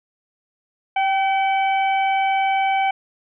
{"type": "harmonic tone with a mistuned harmonic", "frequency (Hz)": 764, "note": "G5", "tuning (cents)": -45, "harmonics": [1, 2, 3, 4], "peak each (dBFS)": [-17, -32, -25, -34], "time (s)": [0.96, 2.91], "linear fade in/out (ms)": 5, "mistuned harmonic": 1, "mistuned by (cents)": 31, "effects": []}